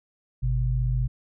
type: tone pair together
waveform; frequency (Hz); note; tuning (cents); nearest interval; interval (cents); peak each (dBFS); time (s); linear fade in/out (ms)
sine; 50.57 / 126; G#1 / B2; -45 / +35; octave + major third; 1580; -24; 0.42-1.08; 20
effects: none